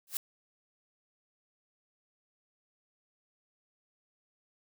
blue noise with exponential growth, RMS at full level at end -28 dBFS, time 0.07-0.17 s, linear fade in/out 2 ms, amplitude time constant 21 ms, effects none

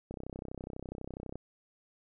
click train, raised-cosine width 2 ms, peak -27 dBFS, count 41, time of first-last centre 0.11-1.356 s, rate 32.1 Hz, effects none

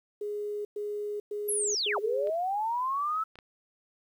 sine tone bursts, 415.3 Hz, G#4, in tune, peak -31 dBFS, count 4, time 0.21-2.3 s, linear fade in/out 5 ms, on 440 ms, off 110 ms
sine linear two-way sweep, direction down then up, 11570 to 397.4 to 1320 Hz, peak -27 dBFS, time 1.48-3.24 s, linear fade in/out 10 ms, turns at 1.99 s
clicks, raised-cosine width 0.3 ms, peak -34 / -34 / -30 dBFS, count 3, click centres 2.272 / 3.356 / 3.388 s
effects 10-bit

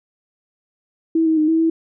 sine tone with pitch steps, 325.5 / 319 / 307.9 / 323.7 / 326.1 Hz, E4 / D#4 / D#4 / E4 / E4, -22 / +43 / -18 / -31 / -19 cents, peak -13 dBFS, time 1.15-1.7 s, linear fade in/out 5 ms, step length 110 ms, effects none

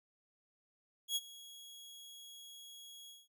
sawtooth tone with ADSR envelope, 3322 Hz, G#7, in tune, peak -28 dBFS, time 1.08-3.28 s, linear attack 79 ms, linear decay 37 ms, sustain -20 dB, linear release 190 ms, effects none

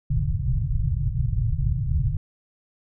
white low-pass noise, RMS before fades -23 dBFS, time 0.1-2.17 s, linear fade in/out 5 ms, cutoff 150 Hz, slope 96 dB/octave, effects none

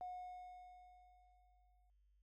triangle tone with exponential decay, 726 Hz, F#5, 33 cents flat, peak -40 dBFS, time 0.01-1.9 s, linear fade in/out 0 ms, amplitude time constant 410 ms, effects tanh soft clip ceiling -42 dBFS + added 50 Hz sine -70 dBFS peak until 2.22 s

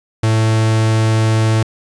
45% pulse tone, 110.7 Hz, A2, 11 cents sharp, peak -11 dBFS, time 0.23-1.63 s, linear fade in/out 5 ms, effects resampled to 22050 Hz + 8-bit

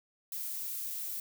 violet noise, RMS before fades -38 dBFS, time 0.32-1.2 s, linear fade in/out 2 ms, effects none

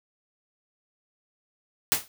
white noise with exponential decay, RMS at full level -18 dBFS, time 1.92-2.08 s, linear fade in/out 0 ms, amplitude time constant 33 ms, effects none

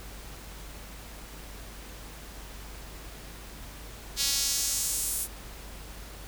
sawtooth tone with high-pass filter sweep, 277.2 Hz, C#4, in tune, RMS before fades -29 dBFS, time 4.16-5.28 s, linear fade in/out 50 ms, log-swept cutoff 4400 to 10000 Hz, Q 1.6, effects added 50 Hz sine -44 dBFS peak until 6.27 s + pink hiss -46 dBFS RMS until 6.27 s

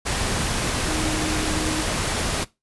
sine tone in noise, 311.1 Hz, D#4, in tune, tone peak -28 dBFS, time 0.87-1.84 s, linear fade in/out 20 ms, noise pink, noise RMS -24 dBFS, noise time 0.05-2.45 s, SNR -7 dB, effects noise-tail reverb RT60 0.2 s tail -19 dB re dry + resampled to 24000 Hz

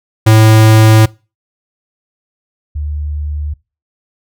square / sine tone pair in turn, 109.8 / 74.16 Hz, A2 / D2, -3 / +17 cents, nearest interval perfect fifth, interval 680 cents, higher first, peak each -4 / -16 dBFS, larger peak first, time 0.26-1.06 / 2.75-3.54 s, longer first, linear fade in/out 10 ms, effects noise-tail reverb RT60 0.3 s tail -23 dB re dry

